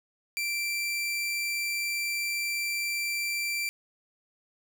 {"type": "tone", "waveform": "sawtooth", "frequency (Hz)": 2349, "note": "D7", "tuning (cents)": 0, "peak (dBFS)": -25, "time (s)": [0.37, 3.69], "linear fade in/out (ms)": 0, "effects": []}